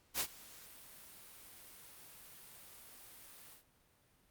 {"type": "noise with ADSR envelope", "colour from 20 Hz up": "white", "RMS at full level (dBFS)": -34, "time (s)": [0.14, 3.64], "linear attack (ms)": 56, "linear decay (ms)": 72, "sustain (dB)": -22, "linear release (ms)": 120, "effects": ["pink hiss -71 dBFS RMS until 4.3 s", "Opus 48 kbps"]}